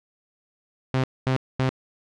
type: tone bursts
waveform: sawtooth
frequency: 130.6 Hz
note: C3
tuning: 3 cents flat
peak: -16 dBFS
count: 3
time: 0.94-1.691 s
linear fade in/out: 0 ms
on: 97 ms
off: 230 ms
effects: low-pass 4000 Hz 12 dB/octave